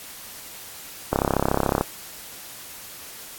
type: click train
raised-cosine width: 1 ms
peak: -5 dBFS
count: 24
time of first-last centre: 1.13-1.81 s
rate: 33.8 Hz
effects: white hiss -40 dBFS RMS until 3.38 s + AAC 64 kbps